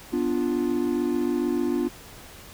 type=chord; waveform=triangle; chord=B diminished; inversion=none; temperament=equal; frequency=246.9 / 293.7 / 349.2 Hz; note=B3 / D4 / F4; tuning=0 / 0 / 0 cents; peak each=-25 / -25 / -24 dBFS; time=0.12-1.89 s; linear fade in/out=20 ms; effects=pink hiss -45 dBFS RMS until 2.53 s